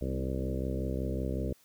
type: harmonic tone with a mistuned harmonic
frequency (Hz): 65.41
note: C2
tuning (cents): 0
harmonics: 1 / 2 / 3 / 4 / 5 / 6 / 7 / 8 / 9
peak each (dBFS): -34 / -37 / -39 / -40 / -41 / -42 / -42 / -43 / -44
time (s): 0.01-1.53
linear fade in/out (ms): 5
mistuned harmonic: 4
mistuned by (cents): -21
effects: white hiss -64 dBFS RMS until 1.64 s